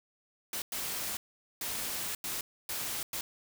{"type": "noise bursts at uneven times", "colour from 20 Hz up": "white", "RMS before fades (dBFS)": -36, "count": 6, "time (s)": [[0.53, 0.62], [0.72, 1.17], [1.61, 2.15], [2.24, 2.41], [2.69, 3.03], [3.13, 3.21]], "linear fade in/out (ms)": 2, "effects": []}